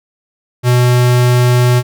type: tone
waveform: square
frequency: 123.47 Hz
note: B2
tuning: in tune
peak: -8 dBFS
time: 0.63-1.83 s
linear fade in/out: 50 ms
effects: none